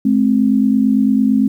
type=tone pair together; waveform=sine; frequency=213.6 / 262.5 Hz; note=G#3 / C4; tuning=+49 / +6 cents; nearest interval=major third; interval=357 cents; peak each=-13 dBFS; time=0.05-1.48 s; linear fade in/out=5 ms; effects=8-bit

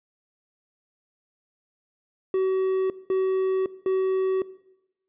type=tone bursts; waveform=triangle; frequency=378.6 Hz; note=F#4; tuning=40 cents sharp; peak=-18 dBFS; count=3; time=2.34-4.42 s; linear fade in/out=2 ms; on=560 ms; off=200 ms; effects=noise-tail reverb RT60 0.9 s tail -19 dB re dry + resampled to 8000 Hz

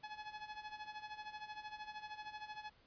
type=tone with tremolo; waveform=sawtooth; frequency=850 Hz; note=G#5; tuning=40 cents sharp; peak=-40 dBFS; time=0.03-2.7 s; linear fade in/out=10 ms; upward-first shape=sine; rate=13 Hz; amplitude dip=75%; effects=pink hiss -69 dBFS RMS until 2.86 s + resampled to 11025 Hz

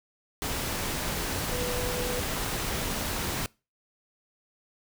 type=tone in noise; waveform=sine; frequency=493.9 Hz; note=B4; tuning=in tune; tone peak=-32 dBFS; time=1.52-2.2 s; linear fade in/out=0 ms; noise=pink; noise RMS=-31 dBFS; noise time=0.42-3.46 s; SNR=-4 dB; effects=noise-tail reverb RT60 0.3 s tail -24 dB re dry

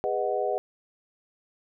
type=chord; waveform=sine; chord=G# minor seventh; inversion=none; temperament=equal with one note detuned; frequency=408.9 / 493.9 / 622.3 / 740 Hz; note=G#4 / B4 / D#5 / F#5; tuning=-27 / 0 / 0 / 0 cents; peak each=-30 dBFS; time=0.04-0.58 s; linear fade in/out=0 ms; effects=none

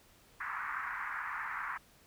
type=band-pass noise; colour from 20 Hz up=pink; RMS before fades=-39 dBFS; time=0.4-1.78 s; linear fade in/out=10 ms; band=980 to 2000 Hz; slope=48 dB/octave; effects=pink hiss -63 dBFS RMS until 2.06 s

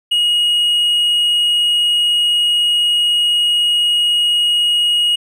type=tone; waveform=triangle; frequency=2886 Hz; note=F#7; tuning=44 cents flat; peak=-10 dBFS; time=0.11-5.16 s; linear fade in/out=10 ms; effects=none

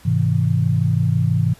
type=chord; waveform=sine; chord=Ab augmented; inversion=none; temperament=just; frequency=103.83 / 129.78 / 162.23 Hz; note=Ab2 / C3 / E3; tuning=0 / -14 / -27 cents; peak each=-19 dBFS; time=0.05-1.54 s; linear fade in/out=10 ms; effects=pink hiss -48 dBFS RMS until 1.59 s + resampled to 32000 Hz

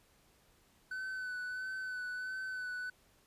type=tone with vibrato; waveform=triangle; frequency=1507 Hz; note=F#6; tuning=31 cents sharp; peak=-36 dBFS; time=0.91-2.9 s; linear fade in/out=5 ms; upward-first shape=sine; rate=1.5 Hz; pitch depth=25 cents each way; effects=pink hiss -68 dBFS RMS until 3.26 s + resampled to 32000 Hz

